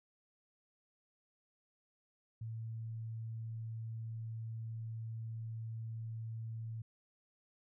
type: tone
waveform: sine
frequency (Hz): 112.7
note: A2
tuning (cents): +42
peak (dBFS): -40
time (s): 2.41-6.82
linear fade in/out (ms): 5
effects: none